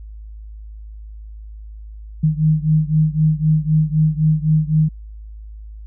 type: beating tone pair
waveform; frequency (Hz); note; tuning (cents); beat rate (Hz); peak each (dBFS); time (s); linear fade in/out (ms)
sine; 154.2 / 158.1; D#3 / D#3; -15 / +28; 3.9; -15 / -17; 2.23-4.89; 10
effects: added 53 Hz sine -32 dBFS peak until 5.86 s